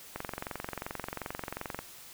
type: click train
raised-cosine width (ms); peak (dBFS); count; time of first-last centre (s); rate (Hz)
0.5; -20; 38; 0.16-1.79; 22.7
effects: white hiss -50 dBFS RMS until 2.13 s